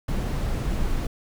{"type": "noise", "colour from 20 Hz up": "brown", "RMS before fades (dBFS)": -25, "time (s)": [0.08, 1.07], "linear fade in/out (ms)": 5, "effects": []}